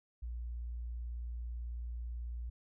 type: tone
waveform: sine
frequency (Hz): 59.1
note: A#1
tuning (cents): +24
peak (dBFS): -38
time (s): 0.22-2.5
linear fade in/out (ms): 10
effects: none